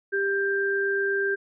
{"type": "tone pair together", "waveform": "sine", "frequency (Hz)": [395.5, 1582], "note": ["G4", "G6"], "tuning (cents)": [15, 15], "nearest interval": "2 octaves", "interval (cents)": 2400, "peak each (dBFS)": -25, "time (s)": [0.12, 1.36], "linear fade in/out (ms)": 20, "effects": []}